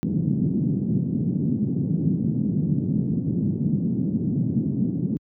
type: band-pass noise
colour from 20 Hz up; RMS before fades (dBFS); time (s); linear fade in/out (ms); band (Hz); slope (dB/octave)
pink; -23; 0.03-5.17; 0; 140 to 240; 24
effects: high-pass 80 Hz 12 dB/octave